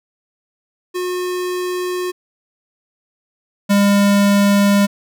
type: tone pair in turn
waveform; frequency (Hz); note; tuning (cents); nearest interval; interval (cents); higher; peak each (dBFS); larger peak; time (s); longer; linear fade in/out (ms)
square; 361.7 / 201.5; F#4 / G3; -39 / +48; minor seventh; 1013; first; -20 / -11; second; 0.94-2.12 / 3.69-4.87; neither; 20
effects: none